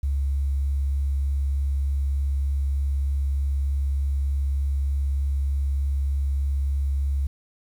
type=tone with vibrato; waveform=sine; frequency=69.3 Hz; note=C#2; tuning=in tune; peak=-20 dBFS; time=0.03-7.27 s; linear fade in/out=5 ms; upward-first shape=triangle; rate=3.3 Hz; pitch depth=9 cents each way; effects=tanh soft clip ceiling -16 dBFS + 9-bit